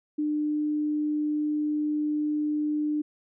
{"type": "tone", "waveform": "sine", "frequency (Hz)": 300.2, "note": "D4", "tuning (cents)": 38, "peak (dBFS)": -24, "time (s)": [0.18, 3.02], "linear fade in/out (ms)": 10, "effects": []}